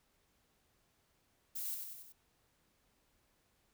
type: noise with echo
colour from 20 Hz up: violet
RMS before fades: -41 dBFS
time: 1.55-1.75 s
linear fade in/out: 10 ms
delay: 94 ms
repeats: 4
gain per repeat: -4 dB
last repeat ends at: 2.126 s
effects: pink hiss -75 dBFS RMS until 3.73 s